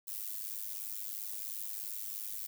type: noise with amplitude modulation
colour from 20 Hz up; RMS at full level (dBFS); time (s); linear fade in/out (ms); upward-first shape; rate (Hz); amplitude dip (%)
violet; -37; 0.07-2.47; 10; sine; 103; 85
effects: none